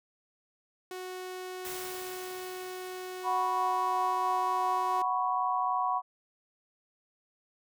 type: tone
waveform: sawtooth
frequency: 368.5 Hz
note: F#4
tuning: 7 cents flat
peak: -34 dBFS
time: 0.91-5.02 s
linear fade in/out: 2 ms
type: noise with exponential decay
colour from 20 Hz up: white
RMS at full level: -40 dBFS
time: 1.65-5.06 s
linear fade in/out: 0 ms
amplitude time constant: 740 ms
type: chord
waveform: sine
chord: F# suspended fourth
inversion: none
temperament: just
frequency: 740 / 986.7 / 1110 Hz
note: F#5 / B5 / C#6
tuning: 0 / -2 / +2 cents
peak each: -31 dBFS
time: 3.23-6.02 s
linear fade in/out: 50 ms
effects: none